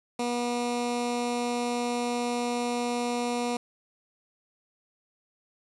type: tone with notch filter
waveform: 15% pulse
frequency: 241.5 Hz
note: B3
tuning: 39 cents flat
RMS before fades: -29 dBFS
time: 0.19-3.57 s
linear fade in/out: 5 ms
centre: 1700 Hz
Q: 2
effects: resampled to 24000 Hz + 8-bit